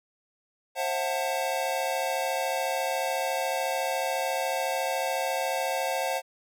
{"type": "chord", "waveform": "square", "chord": "F# half-diminished seventh", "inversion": "second", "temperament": "just", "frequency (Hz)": [532.8, 666, 740, 888], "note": ["C5", "E5", "F#5", "A5"], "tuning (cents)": [31, 18, 0, 16], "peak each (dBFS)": [-32, -34, -32, -35], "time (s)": [0.75, 6.22], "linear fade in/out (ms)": 50, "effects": []}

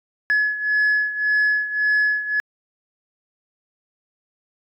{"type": "beating tone pair", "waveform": "sine", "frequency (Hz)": [1700, 1701.8], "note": ["G#6", "G#6"], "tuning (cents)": [40, 42], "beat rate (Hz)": 1.8, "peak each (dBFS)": [-17, -21], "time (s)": [0.3, 2.4], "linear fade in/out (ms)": 0, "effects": ["tanh soft clip ceiling -13 dBFS"]}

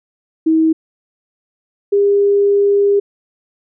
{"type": "tone pair in turn", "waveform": "sine", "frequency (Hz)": [320, 403.2], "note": ["D#4", "G4"], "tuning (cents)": [49, 49], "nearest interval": "major third", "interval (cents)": 400, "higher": "second", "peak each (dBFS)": -9, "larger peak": "neither", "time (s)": [[0.46, 0.73], [1.92, 3]], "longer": "second", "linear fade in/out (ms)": 10, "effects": []}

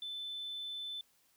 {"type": "tone", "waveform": "sine", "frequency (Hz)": 3520, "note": "A7", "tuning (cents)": 0, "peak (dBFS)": -38, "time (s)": [0.02, 1.01], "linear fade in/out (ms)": 2, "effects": ["tanh soft clip ceiling -35 dBFS", "white hiss -71 dBFS RMS until 1.36 s"]}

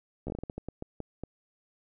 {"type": "slowing click train", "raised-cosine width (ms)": 2, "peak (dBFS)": -23, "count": 13, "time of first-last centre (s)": [0.27, 1.236], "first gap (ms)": 13, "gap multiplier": 1.3, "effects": []}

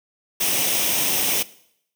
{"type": "noise with comb filter", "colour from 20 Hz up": "white", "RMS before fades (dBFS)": -21, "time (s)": [0.4, 1.43], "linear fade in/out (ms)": 10, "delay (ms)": 0.34, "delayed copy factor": 0.55, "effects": ["noise-tail reverb RT60 0.7 s tail -19 dB re dry", "high-pass 150 Hz 12 dB/octave"]}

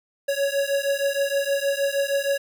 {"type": "beating tone pair", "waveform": "square", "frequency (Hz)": [554.4, 560.8], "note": ["C#5", "C#5"], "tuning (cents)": [0, 20], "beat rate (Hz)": 6.4, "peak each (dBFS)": -25, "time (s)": [0.28, 2.38], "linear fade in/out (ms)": 10, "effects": []}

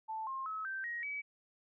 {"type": "tone with pitch steps", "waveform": "sine", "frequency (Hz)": [880, 1064.8, 1288.4, 1559, 1886.3, 2282], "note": ["A5", "C6", "E6", "G6", "A#6", "C#7"], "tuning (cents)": [0, 30, -40, -10, 20, 50], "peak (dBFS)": -37, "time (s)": [0.08, 1.22], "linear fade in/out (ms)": 20, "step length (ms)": 190, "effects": []}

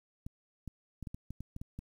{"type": "clicks", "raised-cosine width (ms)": 5, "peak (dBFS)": -29, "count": 10, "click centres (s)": [0.265, 0.677, 1.027, 1.072, 1.145, 1.306, 1.406, 1.564, 1.615, 1.79], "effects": ["10-bit"]}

